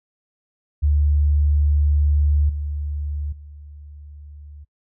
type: tone with level steps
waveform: sine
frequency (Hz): 73.42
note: D2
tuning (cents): 0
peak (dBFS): -14 / -23 / -37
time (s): 0.82-4.65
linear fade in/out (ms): 20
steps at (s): 2.49 / 3.32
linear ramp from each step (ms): 5
effects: noise-tail reverb RT60 0.1 s tail -25 dB re dry